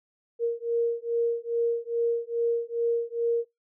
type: beating tone pair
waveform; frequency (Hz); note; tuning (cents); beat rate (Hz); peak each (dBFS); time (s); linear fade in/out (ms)
sine; 466.2 / 468.6; A#4 / A#4; 0 / +9; 2.4; -27; 0.39-3.45; 50
effects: noise-tail reverb RT60 0.2 s tail -26 dB re dry